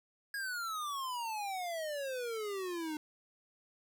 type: exponential sweep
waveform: square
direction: down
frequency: 1661.2 to 300 Hz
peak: -37 dBFS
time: 0.34-2.97 s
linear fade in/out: 2 ms
effects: 11-bit